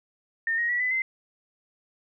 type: tone with pitch steps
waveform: sine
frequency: 1821 / 1879.8 / 1940.5 / 2003 / 2068 Hz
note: A#6 / A#6 / B6 / B6 / C7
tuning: -41 / +14 / -31 / +24 / -21 cents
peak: -23 dBFS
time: 0.47-1.02 s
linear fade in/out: 2 ms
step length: 110 ms
effects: none